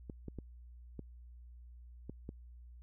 clicks, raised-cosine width 3 ms, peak -30 dBFS, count 6, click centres 0.098 / 0.283 / 0.387 / 0.993 / 2.096 / 2.291 s, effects added 60 Hz sine -51 dBFS peak until 2.82 s

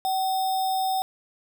sine tone with sample-and-hold, 761 Hz, F#5, 48 cents sharp, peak -22 dBFS, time 0.05-1.02 s, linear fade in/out 0 ms, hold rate 4410 Hz, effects none

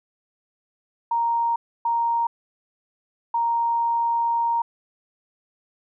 sine tone bursts at uneven times, 932.3 Hz, A#5, in tune, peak -19 dBFS, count 3, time 1.11-1.56 / 1.85-2.27 / 3.34-4.62 s, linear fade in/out 5 ms, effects none

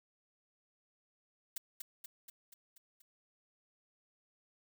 blue noise with echo, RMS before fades -39 dBFS, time 1.56-1.58 s, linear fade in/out 5 ms, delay 240 ms, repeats 6, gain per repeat -4 dB, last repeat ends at 3.02 s, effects none

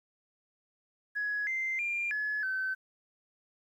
sine tone with pitch steps, 1677 / 2083 / 2392 / 1704 / 1532 Hz, G#6 / C7 / D7 / G#6 / G6, +16 / -8 / +31 / +44 / -40 cents, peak -29 dBFS, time 1.15-2.75 s, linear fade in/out 20 ms, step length 320 ms, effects tanh soft clip ceiling -25 dBFS + 11-bit

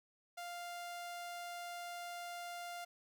sawtooth tone, 698.5 Hz, F5, in tune, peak -40 dBFS, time 0.37-2.85 s, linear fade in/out 10 ms, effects none

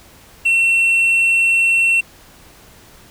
sine tone with tanh clipping, 2710 Hz, E7, 47 cents sharp, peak -12 dBFS, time 0.45-2.01 s, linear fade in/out 10 ms, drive 3 dB, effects pink hiss -45 dBFS RMS until 3.1 s

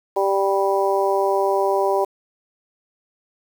harmonic tone, 196 Hz, G3, in tune, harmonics 2 / 3 / 4 / 5, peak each -20 / -22 / -23 / -24 dBFS, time 0.16-2.05 s, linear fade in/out 10 ms, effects 7-bit

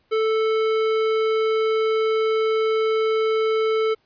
sine tone with tanh clipping, 440 Hz, A4, in tune, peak -20 dBFS, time 0.11-3.95 s, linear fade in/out 20 ms, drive 17 dB, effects pink hiss -65 dBFS RMS until 4.05 s + resampled to 11025 Hz

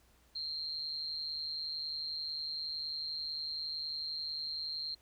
sine tone with amplitude modulation, 4186 Hz, C8, in tune, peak -33 dBFS, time 0.35-4.95 s, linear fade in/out 10 ms, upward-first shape sine, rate 151 Hz, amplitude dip 75%, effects added 60 Hz sine -68 dBFS peak until 5.01 s + pink hiss -68 dBFS RMS until 5.01 s

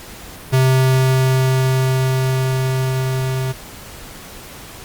square tone with level ramp, 130.81 Hz, C3, in tune, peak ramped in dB -11 to -19 dBFS, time 0.52-3.53 s, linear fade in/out 20 ms, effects pink hiss -36 dBFS RMS until 4.84 s + Opus 48 kbps

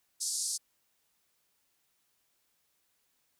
white band-pass noise, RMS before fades -34 dBFS, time 0.2-0.58 s, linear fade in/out 20 ms, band 4500 to 10000 Hz, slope 48 dB/octave, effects white hiss -75 dBFS RMS until 3.39 s

